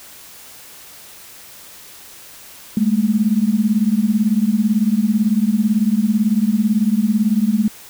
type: beating tone pair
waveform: sine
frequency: 204.4 / 222.4 Hz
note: G#3 / A3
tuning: -27 / +19 cents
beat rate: 18 Hz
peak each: -16 dBFS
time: 2.77-7.68 s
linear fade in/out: 2 ms
effects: white hiss -40 dBFS RMS until 7.89 s